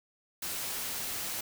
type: noise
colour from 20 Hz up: white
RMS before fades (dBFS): -36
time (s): 0.42-1.41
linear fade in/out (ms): 5
effects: none